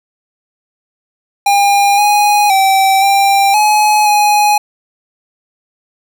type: tone with pitch steps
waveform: square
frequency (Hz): 805 / 828 / 774 / 791 / 846 / 834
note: G5 / G#5 / G5 / G5 / G#5 / G#5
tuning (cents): +46 / -5 / -22 / +15 / +32 / +7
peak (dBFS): -8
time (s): 1.46-4.58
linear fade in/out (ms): 5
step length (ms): 520
effects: none